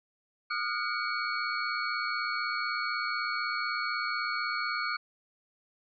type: tone cluster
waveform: sine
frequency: 1222 / 1346 / 1442 / 2253 / 4355 Hz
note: D#6 / E6 / F#6 / C#7 / C#8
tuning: -32 / +36 / -45 / +28 / -31 cents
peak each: -35 / -39 / -34 / -36 / -38 dBFS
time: 0.5-4.97 s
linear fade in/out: 10 ms
effects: none